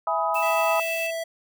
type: chord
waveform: sine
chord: E major seventh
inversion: none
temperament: equal with one note detuned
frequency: 659.3 / 830.6 / 987.8 / 1259.7 Hz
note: E5 / G#5 / B5 / D#6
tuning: 0 / 0 / 0 / +21 cents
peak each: -27 dBFS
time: 0.07-0.8 s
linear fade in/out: 2 ms
type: noise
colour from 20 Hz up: blue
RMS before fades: -39 dBFS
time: 0.34-1.07 s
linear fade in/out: 5 ms
type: tone with tremolo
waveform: sine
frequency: 2640 Hz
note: E7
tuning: 2 cents sharp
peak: -26 dBFS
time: 0.35-1.11 s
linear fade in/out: 10 ms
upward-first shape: sine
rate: 9.2 Hz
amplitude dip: 30%
type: tone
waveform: square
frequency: 659 Hz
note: E5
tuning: 1 cent flat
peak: -28 dBFS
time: 0.42-1.24 s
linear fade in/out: 10 ms
effects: none